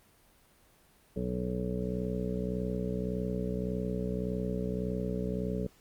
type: harmonic tone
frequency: 61.74 Hz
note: B1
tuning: in tune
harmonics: 1 / 2 / 3 / 4 / 5 / 7 / 8 / 9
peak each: -39 / -40 / -34 / -41 / -44 / -37 / -46 / -42 dBFS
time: 1.16-5.67 s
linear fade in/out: 5 ms
effects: pink hiss -63 dBFS RMS until 5.8 s + Opus 32 kbps